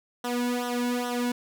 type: tone with flanger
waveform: sawtooth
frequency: 244.1 Hz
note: B3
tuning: 20 cents flat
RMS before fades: -28 dBFS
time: 0.24-1.32 s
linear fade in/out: 5 ms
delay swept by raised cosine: 0.42 to 1.62 ms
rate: 2.4 Hz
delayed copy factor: -0.85
effects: none